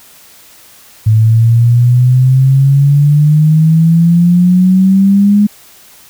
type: exponential sweep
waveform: sine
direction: up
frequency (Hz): 108.3 to 208.1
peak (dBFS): -4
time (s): 1.06-5.47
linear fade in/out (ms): 10
effects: white hiss -40 dBFS RMS until 6.09 s